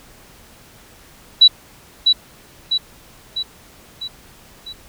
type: tone with echo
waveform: sine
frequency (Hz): 3931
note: B7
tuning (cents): -9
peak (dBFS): -4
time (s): 1.41-1.48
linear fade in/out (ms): 10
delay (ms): 650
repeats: 5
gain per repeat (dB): -5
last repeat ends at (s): 4.73
effects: pink hiss -46 dBFS RMS until 4.88 s